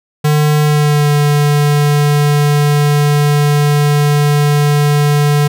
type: tone with pitch glide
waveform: square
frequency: 150 to 146.49 Hz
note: D3 to D3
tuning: +37 to -4 cents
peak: -9 dBFS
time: 0.24-5.48 s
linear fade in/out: 10 ms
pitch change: -41 cents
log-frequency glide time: 0.62-1.11 s
effects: none